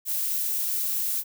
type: noise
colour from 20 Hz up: violet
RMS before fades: -27 dBFS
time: 0.05-1.24 s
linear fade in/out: 50 ms
effects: none